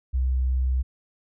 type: tone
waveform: sine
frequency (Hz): 64.1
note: C2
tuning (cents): -35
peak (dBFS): -20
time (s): 0.13-0.83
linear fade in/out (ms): 20
effects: none